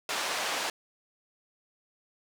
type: band-pass noise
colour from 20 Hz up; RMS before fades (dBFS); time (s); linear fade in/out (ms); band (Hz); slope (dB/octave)
pink; -32; 0.09-0.7; 2; 630 to 7100; 12
effects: none